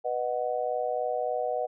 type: chord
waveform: sine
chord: B major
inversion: none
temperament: just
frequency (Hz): 493.9 / 617.4 / 740.8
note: B4 / D#5 / F#5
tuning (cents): 0 / -14 / +2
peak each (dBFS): -31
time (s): 0.04-1.67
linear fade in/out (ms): 20
effects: none